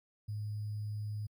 sine tone with sample-and-hold, 105.3 Hz, G#2, 24 cents sharp, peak -35 dBFS, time 0.28-1.27 s, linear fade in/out 10 ms, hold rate 4900 Hz, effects MP3 96 kbps

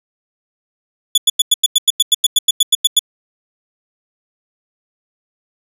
sawtooth tone bursts, 3444 Hz, A7, 38 cents flat, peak -4 dBFS, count 16, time 1.15-2.993 s, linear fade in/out 5 ms, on 28 ms, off 93 ms, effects resampled to 32000 Hz

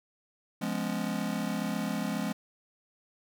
square chord, C# dominant seventh, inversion first, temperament just, 173.24 / 207.9 / 249.5 / 277.2 Hz, E#3 / G#3 / B3 / C#4, -14 / +2 / +18 / 0 cents, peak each -37 / -34 / -37 / -39 dBFS, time 0.61-2.33 s, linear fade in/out 10 ms, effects none

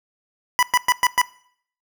25% pulse tone bursts, 987.8 Hz, B5, in tune, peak -10 dBFS, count 5, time 0.59-1.215 s, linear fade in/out 0 ms, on 37 ms, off 110 ms, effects noise-tail reverb RT60 0.6 s tail -21 dB re dry

